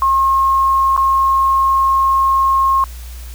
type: tone with dropouts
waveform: sine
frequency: 1076 Hz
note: C6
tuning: 48 cents sharp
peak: -10 dBFS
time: 0.02-2.84 s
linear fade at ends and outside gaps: 1 ms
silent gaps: 0.965-0.976 s
effects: added 60 Hz sine -28 dBFS peak until 3.34 s + white hiss -40 dBFS RMS until 3.34 s